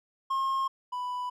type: tone pair in turn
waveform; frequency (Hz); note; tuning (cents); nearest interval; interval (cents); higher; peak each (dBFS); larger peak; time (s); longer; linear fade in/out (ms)
triangle; 1073 / 991.1; C6 / B5; +43 / +6; minor second; 137; first; -24 / -29; first; 0.3-0.68 / 0.92-1.3; neither; 10
effects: none